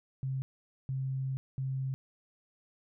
sine tone bursts at uneven times, 133 Hz, C3, 29 cents sharp, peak -31 dBFS, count 3, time 0.23-0.42 / 0.89-1.37 / 1.58-1.94 s, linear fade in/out 0 ms, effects none

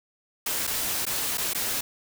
white noise with dropouts, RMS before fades -28 dBFS, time 0.46-1.81 s, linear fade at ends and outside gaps 5 ms, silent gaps 0.669-0.674 / 1.054-1.065 / 1.374-1.38 / 1.535-1.547 s, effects none

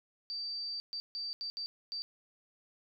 sine tone bursts at uneven times, 4647 Hz, D8, 19 cents flat, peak -36 dBFS, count 6, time 0.3-0.8 / 0.93-1 / 1.15-1.33 / 1.41-1.5 / 1.57-1.66 / 1.92-2.02 s, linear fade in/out 0 ms, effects none

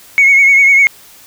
sine tone with vibrato, 2201 Hz, C#7, 13 cents flat, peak -3 dBFS, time 0.18-0.87 s, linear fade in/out 0 ms, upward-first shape triangle, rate 10 Hz, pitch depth 49 cents each way, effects tanh soft clip ceiling -1 dBFS + white hiss -40 dBFS RMS until 1.26 s

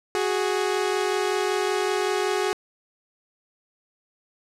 sawtooth tone pair together, 370 / 415.3 Hz, F#4 / G#4, 0 / 0 cents, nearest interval major second, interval 200 cents, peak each -21 dBFS, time 0.15-2.53 s, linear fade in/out 0 ms, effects low-pass 9000 Hz 12 dB/octave

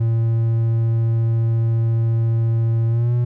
triangle tone with pitch glide, 114.3 to 120.96 Hz, A#2 to B2, -34 to -36 cents, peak -13 dBFS, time 0-3.25 s, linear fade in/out 10 ms, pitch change +98 cents, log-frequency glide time 2.88-3.14 s, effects none

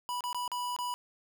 square tone with dropouts, 982 Hz, B5, 10 cents flat, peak -33 dBFS, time 0.09-0.94 s, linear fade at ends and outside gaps 0 ms, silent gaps 0.207-0.239 / 0.329-0.346 / 0.478-0.517 / 0.764-0.788 s, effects none

